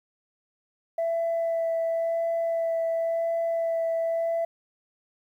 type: tone with vibrato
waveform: sine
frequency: 664 Hz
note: E5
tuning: 12 cents sharp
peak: -22 dBFS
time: 0.98-4.45 s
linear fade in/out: 5 ms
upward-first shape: sine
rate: 0.94 Hz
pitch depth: 10 cents each way
effects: tanh soft clip ceiling -21 dBFS + 10-bit